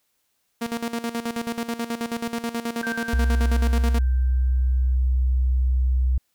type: tone with tremolo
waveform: sawtooth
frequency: 233.1 Hz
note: A#3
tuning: in tune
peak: -20 dBFS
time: 0.61-3.99 s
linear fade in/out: 10 ms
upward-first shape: square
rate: 9.3 Hz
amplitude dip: 75%
type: tone with exponential decay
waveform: sine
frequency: 1568 Hz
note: G6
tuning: in tune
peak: -26 dBFS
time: 2.83-4.95 s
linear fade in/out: 0 ms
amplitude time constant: 460 ms
type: tone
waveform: sine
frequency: 63.5 Hz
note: B1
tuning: 49 cents sharp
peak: -17 dBFS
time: 3.13-6.18 s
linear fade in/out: 5 ms
effects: white hiss -71 dBFS RMS until 6.34 s